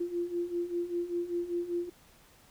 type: beating tone pair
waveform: sine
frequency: 344 / 349.1 Hz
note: F4 / F4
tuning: -26 / -1 cents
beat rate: 5.1 Hz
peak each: -36 / -32 dBFS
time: 0-1.9 s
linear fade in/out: 10 ms
effects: pink hiss -60 dBFS RMS until 2.5 s